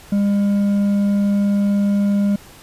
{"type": "tone with hard clipping", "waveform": "triangle", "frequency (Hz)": 201.7, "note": "G3", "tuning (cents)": 50, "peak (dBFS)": -15, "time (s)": [0.12, 2.36], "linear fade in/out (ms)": 5, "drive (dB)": 7, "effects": ["pink hiss -43 dBFS RMS until 2.62 s", "resampled to 32000 Hz"]}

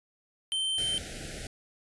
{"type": "tone", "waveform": "square", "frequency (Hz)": 3108, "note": "G7", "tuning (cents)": -16, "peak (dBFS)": -28, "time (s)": [0.52, 0.98], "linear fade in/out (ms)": 0}
{"type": "band-stop noise", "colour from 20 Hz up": "pink", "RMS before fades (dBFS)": -40, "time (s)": [0.78, 1.47], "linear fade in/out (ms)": 2, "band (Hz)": [770, 1400], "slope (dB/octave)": 96}
{"effects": ["resampled to 24000 Hz"]}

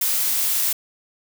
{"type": "noise", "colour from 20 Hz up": "blue", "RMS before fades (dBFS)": -21, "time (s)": [0.01, 0.73], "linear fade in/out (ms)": 5, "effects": []}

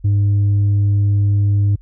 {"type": "tone with tanh clipping", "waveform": "sine", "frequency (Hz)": 101.4, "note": "G#2", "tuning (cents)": -41, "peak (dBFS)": -12, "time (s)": [0.04, 1.76], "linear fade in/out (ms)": 10, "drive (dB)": 2, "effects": ["added 43 Hz sine -40 dBFS peak until 1.81 s"]}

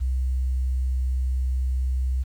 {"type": "tone", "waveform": "sine", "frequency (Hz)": 64.3, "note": "C2", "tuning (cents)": -30, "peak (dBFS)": -21, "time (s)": [0, 2.24], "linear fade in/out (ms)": 20, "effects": ["9-bit"]}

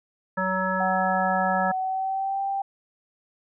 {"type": "harmonic tone", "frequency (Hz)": 187.5, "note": "F#3", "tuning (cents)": 23, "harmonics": [1, 3, 5, 7, 9], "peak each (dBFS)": [-29, -29, -29, -29, -29], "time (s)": [0.37, 1.72], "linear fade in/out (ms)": 10}
{"type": "tone with pitch glide", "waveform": "sine", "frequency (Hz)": [750, 786.4], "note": ["F#5", "G5"], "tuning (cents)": [23, 5], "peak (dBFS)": -24, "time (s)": [0.8, 2.62], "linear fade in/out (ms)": 5, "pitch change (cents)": 82, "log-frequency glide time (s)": [1.74, 2.42]}
{"effects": []}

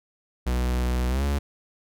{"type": "tone with pitch glide", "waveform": "45% pulse", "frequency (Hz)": [61.74, 70.92], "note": ["B1", "C#2"], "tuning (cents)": [0, 40], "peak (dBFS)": -22, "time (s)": [0.46, 1.39], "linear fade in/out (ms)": 10, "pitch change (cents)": 240, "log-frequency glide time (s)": [1.09, 1.24], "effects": []}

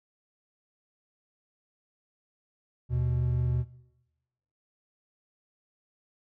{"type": "tone pair together", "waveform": "triangle", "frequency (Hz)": [77.85, 123.47], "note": ["D#2", "B2"], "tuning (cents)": [2, 0], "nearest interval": "minor sixth", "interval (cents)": 798, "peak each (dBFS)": [-28, -24], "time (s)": [2.89, 3.65], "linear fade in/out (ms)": 50, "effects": ["noise-tail reverb RT60 1.0 s tail -19 dB re dry"]}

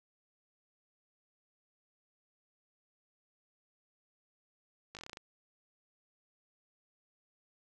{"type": "slowing click train", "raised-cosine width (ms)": 0.2, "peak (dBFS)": -28, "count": 9, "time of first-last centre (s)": [4.95, 5.171], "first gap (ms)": 18, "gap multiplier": 1.12, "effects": []}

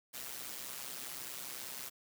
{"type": "noise with amplitude modulation", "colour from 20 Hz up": "white", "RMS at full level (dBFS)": -41, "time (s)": [0.13, 1.9], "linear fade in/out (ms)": 20, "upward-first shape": "sine", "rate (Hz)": 130, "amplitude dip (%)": 75, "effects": ["high-pass 100 Hz 12 dB/octave"]}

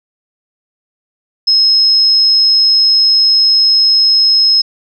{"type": "tone", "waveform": "sine", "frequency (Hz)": 5160, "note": "E8", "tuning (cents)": -38, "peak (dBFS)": -6, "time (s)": [1.47, 4.62], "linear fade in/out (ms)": 10, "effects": []}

